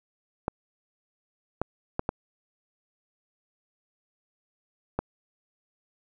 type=clicks; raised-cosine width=1 ms; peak=-12 dBFS; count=5; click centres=0.481 / 1.616 / 1.994 / 2.091 / 4.99 s; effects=none